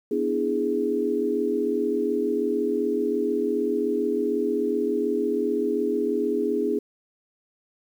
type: chord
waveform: sine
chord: E dominant seventh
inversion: second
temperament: equal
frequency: 246.9 / 293.7 / 329.6 / 415.3 Hz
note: B3 / D4 / E4 / G#4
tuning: 0 / 0 / 0 / 0 cents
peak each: -29 / -29 / -29 / -24 dBFS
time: 0.11-6.79 s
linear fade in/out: 5 ms
effects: 9-bit